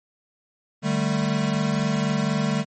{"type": "chord", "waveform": "square", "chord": "D suspended fourth", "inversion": "none", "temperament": "equal with one note detuned", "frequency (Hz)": [150.44, 196, 220], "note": ["D3", "G3", "A3"], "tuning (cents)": [42, 0, 0], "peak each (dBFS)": -26, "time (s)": [0.82, 2.65], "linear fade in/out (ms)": 50, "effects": ["MP3 32 kbps"]}